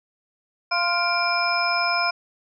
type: tone cluster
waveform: sine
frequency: 692 / 1041 / 1403 / 2379 / 5140 Hz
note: F5 / C6 / F6 / D7 / E8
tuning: -16 / -9 / +8 / +22 / -45 cents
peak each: -26 dBFS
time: 0.71-2.11 s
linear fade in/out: 10 ms
effects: none